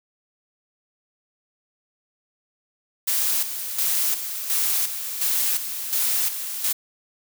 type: noise with tremolo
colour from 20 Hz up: blue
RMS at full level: -22 dBFS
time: 3.07-6.73 s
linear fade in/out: 10 ms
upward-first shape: square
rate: 1.4 Hz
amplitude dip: 60%
effects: none